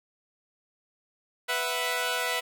10% pulse chord, B suspended fourth, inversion none, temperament equal, 493.9 / 659.3 / 740 Hz, B4 / E5 / F#5, 0 / 0 / 0 cents, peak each -22 / -23 / -25 dBFS, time 1.48-2.41 s, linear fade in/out 20 ms, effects none

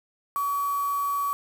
sine tone with quantisation, 1134 Hz, C#6, 39 cents sharp, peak -24 dBFS, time 0.36-1.33 s, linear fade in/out 0 ms, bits 6, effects none

